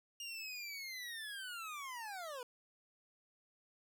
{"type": "linear sweep", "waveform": "25% pulse", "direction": "down", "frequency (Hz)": [2840, 473.9], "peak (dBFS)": -40, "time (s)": [0.2, 2.43], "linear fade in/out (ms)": 2, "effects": []}